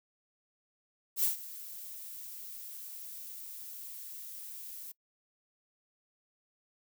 violet noise with ADSR envelope, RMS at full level -27 dBFS, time 1.16-4.92 s, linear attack 73 ms, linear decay 130 ms, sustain -18 dB, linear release 8 ms, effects noise-tail reverb RT60 0.1 s tail -23 dB re dry

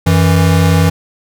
square tone pair together, 91.93 / 163.8 Hz, F#2 / E3, -11 / -11 cents, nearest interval minor seventh, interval 1000 cents, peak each -11 dBFS, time 0.06-0.9 s, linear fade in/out 10 ms, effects none

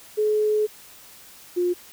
sine tone pair in turn, 425.9 / 354.8 Hz, G#4 / F4, +44 / +27 cents, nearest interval minor third, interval 317 cents, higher first, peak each -18 / -19 dBFS, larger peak first, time 0.17-0.67 / 1.56-1.74 s, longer first, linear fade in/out 20 ms, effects white hiss -47 dBFS RMS until 1.92 s

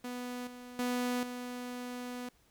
sawtooth tone with level steps, 246.9 Hz, B3, in tune, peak -34 / -42 / -27 / -35 dBFS, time 0.04-2.29 s, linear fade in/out 5 ms, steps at 0.47 / 0.79 / 1.23 s, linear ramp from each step 2 ms, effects pink hiss -68 dBFS RMS until 2.5 s

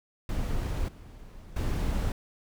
brown noise with level steps, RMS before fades -30 / -46 / -28 dBFS, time 0.29-2.12 s, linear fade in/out 2 ms, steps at 0.88 / 1.56 s, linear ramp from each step 5 ms, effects none

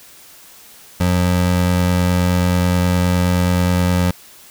square tone pair together, 89.5 / 179 Hz, F2 / F3, +43 / +43 cents, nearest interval octave, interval 1200 cents, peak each -17 dBFS, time 1-4.11 s, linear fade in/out 5 ms, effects white hiss -43 dBFS RMS until 4.5 s

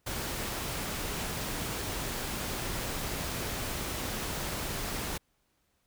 pink noise, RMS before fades -35 dBFS, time 0.06-5.18 s, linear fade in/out 10 ms, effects pink hiss -74 dBFS RMS until 5.86 s

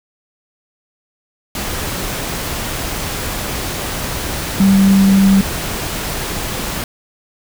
sine tone in noise, 194.8 Hz, G3, 11 cents flat, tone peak -7 dBFS, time 4.6-5.41 s, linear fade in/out 2 ms, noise pink, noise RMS -22 dBFS, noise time 1.55-6.84 s, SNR +12 dB, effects none

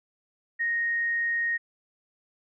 sine tone, 1864.7 Hz, A#6, in tune, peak -24 dBFS, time 0.59-1.58 s, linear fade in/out 20 ms, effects none

